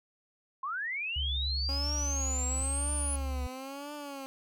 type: linear sweep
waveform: sine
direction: up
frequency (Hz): 1026 to 9956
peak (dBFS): -32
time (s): 0.63-3.16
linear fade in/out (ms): 5
type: tone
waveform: sine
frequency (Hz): 69.3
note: C#2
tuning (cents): 0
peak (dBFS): -31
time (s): 1.16-3.47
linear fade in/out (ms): 5
type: tone with vibrato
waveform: 15% pulse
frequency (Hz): 272.6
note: C#4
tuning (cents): -29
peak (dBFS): -33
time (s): 1.69-4.26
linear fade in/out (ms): 0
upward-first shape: triangle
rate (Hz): 1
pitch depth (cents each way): 150
effects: none